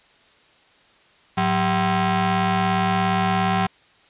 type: ring-modulated tone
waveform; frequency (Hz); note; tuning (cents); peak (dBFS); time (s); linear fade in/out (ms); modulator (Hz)
sawtooth; 289.6; D4; -24; -11; 1.37-3.67; 10; 473
effects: white hiss -55 dBFS RMS until 4.09 s + resampled to 8000 Hz